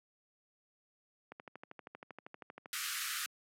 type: click train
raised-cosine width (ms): 0.5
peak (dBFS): -32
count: 18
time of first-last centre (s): 1.32-2.659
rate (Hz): 12.7
type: band-pass noise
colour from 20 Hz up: pink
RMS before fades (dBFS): -39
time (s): 2.73-3.26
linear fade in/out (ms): 0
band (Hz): 1200 to 15000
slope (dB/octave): 96
effects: high-pass 200 Hz 12 dB/octave